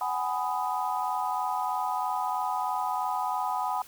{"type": "chord", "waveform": "sine", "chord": "G# minor seventh", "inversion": "third", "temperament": "just", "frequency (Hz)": [747.5, 830.6, 996.7, 1245.9], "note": ["F#5", "G#5", "B5", "D#6"], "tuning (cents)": [17, 0, 16, 2], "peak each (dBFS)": [-32, -32, -31, -35], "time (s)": [0.01, 3.82], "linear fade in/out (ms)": 2, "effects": ["white hiss -51 dBFS RMS until 3.87 s"]}